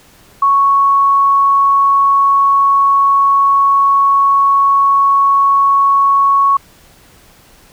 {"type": "tone", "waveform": "sine", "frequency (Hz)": 1108.7, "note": "C#6", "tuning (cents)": 0, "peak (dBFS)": -7, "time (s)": [0.42, 6.57], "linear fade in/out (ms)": 5, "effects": ["pink hiss -45 dBFS RMS until 7.72 s"]}